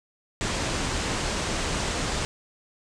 pink low-pass noise, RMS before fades -28 dBFS, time 0.41-2.25 s, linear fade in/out 0 ms, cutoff 8700 Hz, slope 48 dB/octave, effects none

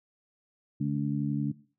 harmonic tone, 71.5 Hz, D2, 46 cents flat, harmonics 2 / 3 / 4, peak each -29 / -31 / -32 dBFS, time 0.8-1.52 s, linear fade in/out 10 ms, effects noise-tail reverb RT60 0.4 s tail -19 dB re dry

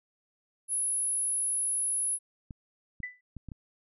sine tone, 10548 Hz, E9, in tune, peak -27 dBFS, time 0.68-2.19 s, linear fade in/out 50 ms
clicks, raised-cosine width 5 ms, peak -29 dBFS, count 5, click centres 2.508 / 3.003 / 3.367 / 3.487 / 3.518 s
sine tone with exponential decay, 1990 Hz, B6, 13 cents sharp, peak -31 dBFS, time 3.03-3.21 s, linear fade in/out 5 ms, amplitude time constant 39 ms
effects none

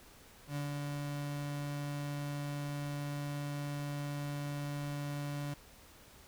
35% pulse tone with ADSR envelope, 144.5 Hz, D3, 28 cents flat, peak -33 dBFS, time 0.47-5.54 s, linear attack 89 ms, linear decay 130 ms, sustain -2 dB, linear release 5 ms, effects pink hiss -58 dBFS RMS until 6.27 s

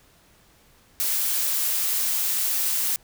blue noise, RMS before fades -24 dBFS, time 1-2.96 s, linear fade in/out 0 ms, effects pink hiss -57 dBFS RMS until 3.03 s

